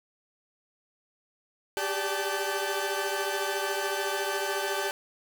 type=tone cluster; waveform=sawtooth; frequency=389.5 / 403.4 / 582 / 876 / 1531 Hz; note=G4 / G4 / D5 / A5 / G6; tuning=-11 / +50 / -16 / -8 / -41 cents; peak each=-31 dBFS; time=1.77-4.91 s; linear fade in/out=0 ms; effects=none